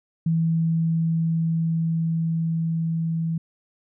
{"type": "tone with level ramp", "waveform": "sine", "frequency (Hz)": 163.8, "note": "E3", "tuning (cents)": -11, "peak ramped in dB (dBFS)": [-18, -22], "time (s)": [0.26, 3.38], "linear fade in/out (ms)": 5, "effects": []}